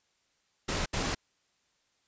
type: noise bursts at uneven times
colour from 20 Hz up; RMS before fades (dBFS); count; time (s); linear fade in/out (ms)
pink; -31; 2; 0.68-0.86 / 0.93-1.15; 10
effects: white hiss -73 dBFS RMS until 2.07 s + resampled to 16000 Hz